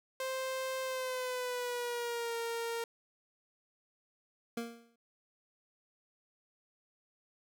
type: tone with pitch glide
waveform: sawtooth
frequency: 523.3 to 463.5 Hz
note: C5 to A#4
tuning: 0 to -10 cents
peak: -31 dBFS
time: 0.2-2.84 s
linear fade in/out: 2 ms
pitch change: -210 cents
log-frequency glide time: 0.83-2.36 s
type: tone with exponential decay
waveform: 25% pulse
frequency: 233.1 Hz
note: A#3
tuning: in tune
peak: -30 dBFS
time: 4.57-4.96 s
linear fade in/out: 5 ms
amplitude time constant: 84 ms
effects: none